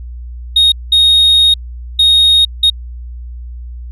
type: tone bursts at uneven times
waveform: sine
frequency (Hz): 3729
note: A#7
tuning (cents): 0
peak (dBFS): -3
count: 4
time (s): 0.56-0.72 / 0.92-1.54 / 1.99-2.45 / 2.63-2.7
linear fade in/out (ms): 5
effects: tanh soft clip ceiling -4 dBFS + added 60 Hz sine -24 dBFS peak until 3.91 s